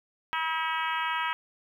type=harmonic tone; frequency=321.6 Hz; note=E4; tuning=43 cents flat; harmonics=3 / 4 / 5 / 6 / 7 / 8 / 9 / 10; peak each=-31 / -33 / -35 / -37 / -38 / -39 / -40 / -41 dBFS; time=0.33-1.33 s; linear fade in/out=0 ms; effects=10-bit